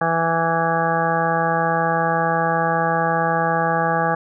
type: harmonic tone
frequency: 165.3 Hz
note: E3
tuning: 5 cents sharp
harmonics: 1 / 2 / 3 / 4 / 5 / 7 / 8 / 9 / 10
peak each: -25 / -31 / -25 / -25 / -21 / -25 / -33 / -30 / -26 dBFS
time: 0.01-4.15 s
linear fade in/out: 5 ms
effects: none